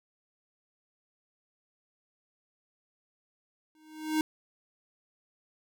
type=tone with exponential growth; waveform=square; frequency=311.1 Hz; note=D#4; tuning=in tune; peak=-23 dBFS; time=3.75-4.21 s; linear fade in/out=1 ms; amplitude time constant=98 ms; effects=none